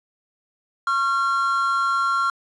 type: tone pair together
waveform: triangle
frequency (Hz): 1092 / 1375.8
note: C#6 / F6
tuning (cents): -26 / -26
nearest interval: major third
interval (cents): 400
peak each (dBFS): -22 / -18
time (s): 0.87-2.3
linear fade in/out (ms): 2
effects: resampled to 22050 Hz + 8-bit